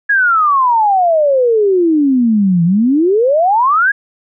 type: exponential two-way sweep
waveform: sine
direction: down then up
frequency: 1687 to 164.81 to 1687 Hz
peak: -8 dBFS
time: 0.09-3.92 s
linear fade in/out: 10 ms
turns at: 2.64 s
effects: none